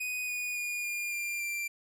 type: tone with pitch steps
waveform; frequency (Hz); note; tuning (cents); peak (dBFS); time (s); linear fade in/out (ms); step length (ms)
45% pulse; 2489 / 2463 / 2438 / 2413 / 2388 / 2363; D#7 / D#7 / D#7 / D7 / D7 / D7; 0 / -18 / -36 / +46 / +28 / +10; -32; 0-1.68; 10; 280
effects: none